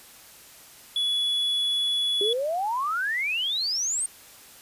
triangle tone, 3401 Hz, G#7, 40 cents sharp, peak -21 dBFS, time 0.96-2.33 s, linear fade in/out 2 ms
sine exponential sweep, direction up, 392 to 8870 Hz, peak -24 dBFS, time 2.21-4.06 s, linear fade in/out 2 ms
effects white hiss -49 dBFS RMS until 4.61 s + resampled to 32000 Hz

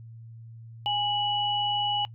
sine tone pair together, 825 / 2943 Hz, G#5 / F#7, -12 / -10 cents, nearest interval octave + minor seventh, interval 2202 cents, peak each -27 dBFS, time 0.86-2.05 s, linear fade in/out 0 ms, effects noise-tail reverb RT60 0.1 s tail -22 dB re dry + added 114 Hz sine -42 dBFS peak until 2.14 s

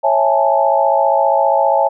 sine chord, A major seventh, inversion first, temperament just, 550 / 660 / 825 / 880 Hz, C#5 / E5 / G#5 / A5, -14 / +2 / -12 / 0 cents, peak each -16 dBFS, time 0.03-1.89 s, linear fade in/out 20 ms, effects none

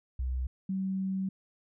sine tone pair in turn, 63.7 / 190.88 Hz, C2 / G3, -46 / -46 cents, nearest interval octave + perfect fifth, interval 1900 cents, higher second, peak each -29 / -29 dBFS, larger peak neither, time 0.19-0.47 / 0.69-1.29 s, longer second, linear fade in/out 5 ms, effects none

